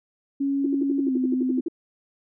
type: tone with pitch glide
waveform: sine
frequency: 277.2 to 257.1 Hz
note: C#4 to C4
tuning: 0 to -30 cents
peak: -21 dBFS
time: 0.4-1.61 s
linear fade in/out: 10 ms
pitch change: -130 cents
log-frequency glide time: 1.03-1.14 s
type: tone bursts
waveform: sine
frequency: 333.7 Hz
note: E4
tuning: 21 cents sharp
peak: -22 dBFS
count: 13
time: 0.64-1.684 s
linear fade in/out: 5 ms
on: 24 ms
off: 61 ms
effects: none